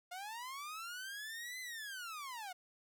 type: linear two-way sweep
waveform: sawtooth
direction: up then down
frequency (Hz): 698.5 to 2048 to 705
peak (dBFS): -40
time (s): 0.11-2.53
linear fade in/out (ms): 10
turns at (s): 1.6
effects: none